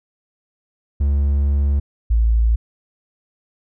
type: tone pair in turn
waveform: triangle / sine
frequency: 70.7 / 56.34 Hz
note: C#2 / A1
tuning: +35 / +42 cents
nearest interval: major third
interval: 393 cents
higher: first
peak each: -12 dBFS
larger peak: neither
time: 1-1.8 / 2.1-2.56 s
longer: first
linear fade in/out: 10 ms
effects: none